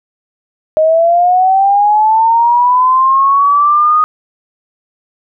sine linear sweep, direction up, 620 to 1244.5 Hz, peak -6 dBFS, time 0.77-4.04 s, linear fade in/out 0 ms, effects none

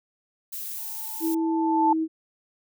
violet noise, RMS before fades -34 dBFS, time 0.52-1.35 s, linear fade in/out 10 ms
sine tone with exponential growth, 880 Hz, A5, in tune, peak -16 dBFS, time 0.78-1.93 s, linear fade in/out 5 ms, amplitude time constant 250 ms
sine tone with pitch glide, 325.7 to 319.9 Hz, E4 to D#4, -21 to +48 cents, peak -22 dBFS, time 1.2-2.08 s, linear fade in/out 50 ms, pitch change -31 cents, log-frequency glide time 1.56-1.94 s
effects none

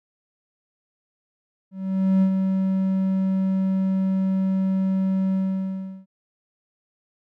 triangle tone with ADSR envelope, 190.5 Hz, G3, 49 cents flat, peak -12 dBFS, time 1.71-6.06 s, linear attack 510 ms, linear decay 78 ms, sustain -5 dB, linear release 720 ms, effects none

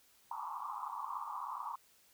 white band-pass noise, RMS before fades -42 dBFS, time 0.31-1.76 s, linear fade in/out 5 ms, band 830 to 1200 Hz, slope 96 dB/octave, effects white hiss -67 dBFS RMS until 2.13 s

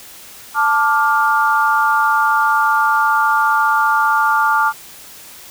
sine chord, D minor, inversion second, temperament just, 881 / 1174.7 / 1409.6 Hz, A5 / D6 / F6, +2 / 0 / +16 cents, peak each -16 dBFS, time 0.54-4.73 s, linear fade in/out 50 ms, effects white hiss -38 dBFS RMS until 5.5 s

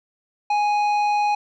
sine tone with tanh clipping, 830.6 Hz, G#5, in tune, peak -19 dBFS, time 0.5-1.35 s, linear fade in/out 5 ms, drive 10 dB, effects none

